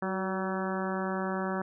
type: harmonic tone with a mistuned harmonic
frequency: 190 Hz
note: F#3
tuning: 46 cents sharp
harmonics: 1 / 2 / 3 / 4 / 5 / 6 / 7 / 8 / 9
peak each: -33 / -36 / -38 / -39 / -40 / -41 / -41 / -42 / -43 dBFS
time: 0.02-1.62 s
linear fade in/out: 5 ms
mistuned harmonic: 2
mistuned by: -35 cents
effects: none